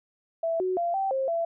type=tone with pitch steps; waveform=sine; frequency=661 / 370.5 / 688 / 776 / 533 / 671 Hz; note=E5 / F#4 / F5 / G5 / C5 / E5; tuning=+5 / +2 / -26 / -18 / +32 / +31 cents; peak=-24 dBFS; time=0.43-1.45 s; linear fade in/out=5 ms; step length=170 ms; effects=none